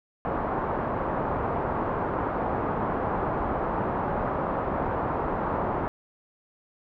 white low-pass noise, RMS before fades -28 dBFS, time 0.25-5.88 s, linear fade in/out 0 ms, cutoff 1100 Hz, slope 24 dB/octave, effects none

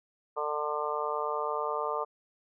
harmonic tone, 149.5 Hz, D3, 31 cents sharp, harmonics 3 / 4 / 5 / 6 / 7 / 8, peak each -35 / -36 / -40 / -37 / -36 / -35 dBFS, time 0.36-2.05 s, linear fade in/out 20 ms, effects none

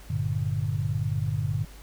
sine chord, G minor, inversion none, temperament equal, 98 / 116.54 / 146.83 Hz, G2 / Bb2 / D3, 0 / 0 / 0 cents, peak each -29 dBFS, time 0.1-1.65 s, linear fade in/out 5 ms, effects added 50 Hz sine -44 dBFS peak until 1.82 s + pink hiss -51 dBFS RMS until 1.82 s

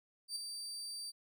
30% pulse tone with ADSR envelope, 4656 Hz, D8, 16 cents flat, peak -33 dBFS, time 0.28-1.12 s, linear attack 78 ms, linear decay 10 ms, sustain -6 dB, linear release 28 ms, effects none

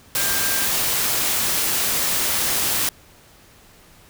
sine tone in noise, 1591 Hz, G6, 25 cents sharp, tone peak -29 dBFS, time 0.17-0.66 s, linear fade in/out 2 ms, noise white, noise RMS -21 dBFS, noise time 0.15-2.89 s, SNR -11 dB, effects pink hiss -50 dBFS RMS until 4.09 s

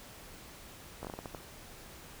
slowing click train, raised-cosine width 1 ms, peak -26 dBFS, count 8, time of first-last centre 1.03-1.348 s, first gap 17 ms, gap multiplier 1.32, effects pink hiss -51 dBFS RMS until 2.2 s

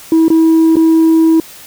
sine tone with dropouts, 323.9 Hz, E4, 30 cents flat, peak -3 dBFS, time 0.12-1.4 s, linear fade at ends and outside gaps 2 ms, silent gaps 0.282-0.302 / 0.757-0.767 s, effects tanh soft clip ceiling -4 dBFS + white hiss -35 dBFS RMS until 1.66 s

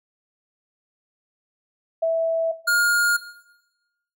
sine / square tone pair in turn, 656 / 1420.9 Hz, E5 / F6, -9 / +29 cents, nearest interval octave + minor second, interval 1338 cents, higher second, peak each -17 dBFS, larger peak neither, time 2.02-2.52 / 2.67-3.17 s, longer neither, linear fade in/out 10 ms, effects noise-tail reverb RT60 1.0 s tail -17 dB re dry + MP3 96 kbps

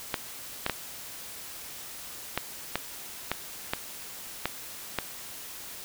clicks, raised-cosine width 0.3 ms, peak -10 dBFS, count 9, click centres 0.142 / 0.664 / 0.697 / 2.376 / 2.756 / 3.316 / 3.735 / 4.456 / 4.987 s, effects white hiss -42 dBFS RMS until 5.84 s

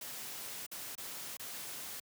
white noise with dropouts, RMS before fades -44 dBFS, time 0.01-2 s, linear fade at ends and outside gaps 5 ms, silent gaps 0.665-0.714 / 0.953-0.978 / 1.37-1.395 s, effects high-pass 100 Hz 12 dB/octave

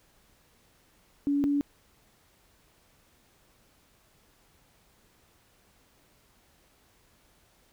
sine tone pair in turn, 284.5 / 285.9 Hz, C#4 / D4, +45 / -46 cents, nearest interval unison, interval 9 cents, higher second, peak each -23 / -23 dBFS, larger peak neither, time 1.27-1.44 / 1.44-1.61 s, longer neither, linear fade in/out 0 ms, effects pink hiss -64 dBFS RMS until 7.72 s

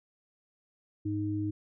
sine tone pair together, 103.83 / 311.1 Hz, G#2 / D#4, 0 / 0 cents, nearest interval octave + perfect fifth, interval 1900 cents, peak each -33 / -31 dBFS, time 1.05-1.51 s, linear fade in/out 10 ms, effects none

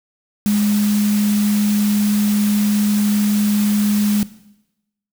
sine tone in noise, 207.7 Hz, G#3, in tune, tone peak -13 dBFS, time 0.46-4.23 s, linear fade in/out 0 ms, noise white, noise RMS -28 dBFS, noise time 0.46-4.23 s, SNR +12 dB, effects noise-tail reverb RT60 0.9 s tail -17 dB re dry

